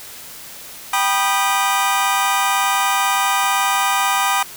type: chord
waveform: sawtooth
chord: G augmented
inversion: none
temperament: just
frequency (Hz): 784 / 980 / 1225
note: G5 / B5 / D#6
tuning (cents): 0 / -14 / -27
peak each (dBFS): -16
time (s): 0.93-4.43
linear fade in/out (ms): 5
effects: white hiss -36 dBFS RMS until 4.56 s